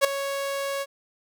sawtooth tone with ADSR envelope, 554.4 Hz, C#5, in tune, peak -9 dBFS, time 0.01-0.86 s, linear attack 35 ms, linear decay 6 ms, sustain -14 dB, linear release 44 ms, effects none

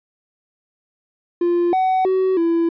triangle tone with pitch steps, 347.5 / 750 / 376.6 / 334.8 Hz, F4 / F#5 / F#4 / E4, -9 / +23 / +31 / +27 cents, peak -12 dBFS, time 1.41-2.69 s, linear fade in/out 5 ms, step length 320 ms, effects tanh soft clip ceiling -8 dBFS + resampled to 11025 Hz

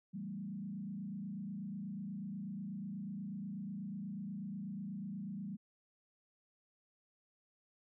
sine tone with frequency modulation, 196.7 Hz, G3, 6 cents sharp, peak -40 dBFS, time 0.13-5.57 s, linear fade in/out 20 ms, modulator 28.2 Hz, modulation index 1.1, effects none

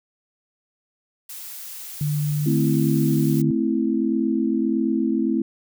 blue noise, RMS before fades -36 dBFS, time 1.29-3.42 s, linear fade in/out 5 ms
sine tone with pitch glide, 148.3 to 150.11 Hz, D3 to D3, +17 to +38 cents, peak -20 dBFS, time 2.01-3.51 s, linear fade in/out 2 ms, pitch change +21 cents, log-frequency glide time 2.39-2.57 s
sine chord, A minor, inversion none, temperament equal, 220 / 261.6 / 329.6 Hz, A3 / C4 / E4, 0 / 0 / 0 cents, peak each -23 dBFS, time 2.46-5.42 s, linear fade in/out 5 ms
effects none

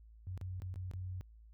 sine tone with dropouts, 92.2 Hz, F#2, 6 cents flat, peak -39 dBFS, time 0.27-1.21 s, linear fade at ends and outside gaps 0 ms, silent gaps 0.376-0.413 / 0.601-0.62 / 0.741-0.759 / 0.913-0.936 s, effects added 55 Hz sine -55 dBFS peak until 1.53 s

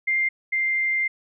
sine tone pair in turn, 2103 / 2096 Hz, C7 / C7, +8 / +2 cents, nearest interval unison, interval 6 cents, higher first, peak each -19 / -20 dBFS, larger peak first, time 0.07-0.29 / 0.52-1.08 s, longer second, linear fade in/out 10 ms, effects none

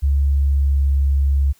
sine tone with pitch glide, 69.9 to 69.26 Hz, C#2 to C#2, +15 to -1 cents, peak -13 dBFS, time 0.02-1.53 s, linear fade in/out 20 ms, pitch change -16 cents, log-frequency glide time 0.3-0.94 s, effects white hiss -56 dBFS RMS until 1.59 s

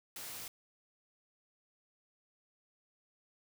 white noise, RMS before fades -45 dBFS, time 0.16-0.48 s, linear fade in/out 2 ms, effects none

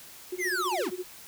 sine tone with tremolo, 364.1 Hz, F#4, 28 cents flat, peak -29 dBFS, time 0.32-1.04 s, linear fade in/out 5 ms, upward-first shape sine, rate 15 Hz, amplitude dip 95%
square linear sweep, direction down, 2209 to 146.9 Hz, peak -28 dBFS, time 0.38-0.91 s, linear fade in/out 50 ms
effects white hiss -48 dBFS RMS until 1.27 s

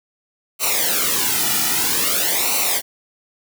white noise with flanger, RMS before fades -19 dBFS, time 0.59-2.82 s, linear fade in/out 50 ms, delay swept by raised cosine 0.59 to 1.89 ms, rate 0.51 Hz, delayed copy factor -0.8, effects none

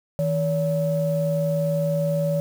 sine tone pair together, 160 / 569.7 Hz, D#3 / C#5, +49 / +47 cents, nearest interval octave + minor seventh, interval 2198 cents, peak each -22 dBFS, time 0.19-2.4 s, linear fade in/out 0 ms, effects tanh soft clip ceiling -12 dBFS + 7-bit

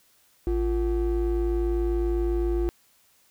triangle ring-modulated tone, 200.8 Hz, G3, 42 cents sharp, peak -17 dBFS, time 0.47-2.69 s, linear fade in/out 0 ms, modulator 147 Hz, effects white hiss -62 dBFS RMS until 3.3 s

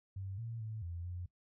sine tone with pitch steps, 96.5 / 115 / 109.4 / 85.7 / 88.9 Hz, G2 / A#2 / A2 / F2 / F2, -27 / -23 / -9 / -32 / +31 cents, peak -40 dBFS, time 0.16-1.26 s, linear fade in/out 5 ms, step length 220 ms, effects noise-tail reverb RT60 0.1 s tail -18 dB re dry

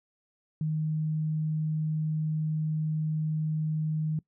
sine tone, 155.56 Hz, D#3, in tune, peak -26 dBFS, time 0.61-4.19 s, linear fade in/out 2 ms, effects noise-tail reverb RT60 0.1 s tail -22 dB re dry

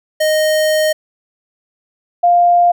square / sine tone pair in turn, 620 / 700.2 Hz, D#5 / F5, -6 / +4 cents, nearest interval major second, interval 210 cents, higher second, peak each -12 / -7 dBFS, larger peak second, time 0.2-0.93 / 2.23-2.72 s, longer first, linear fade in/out 10 ms, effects none

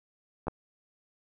clicks, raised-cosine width 1 ms, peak -23 / -15 dBFS, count 2, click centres 0.47 / 0.482 s, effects none

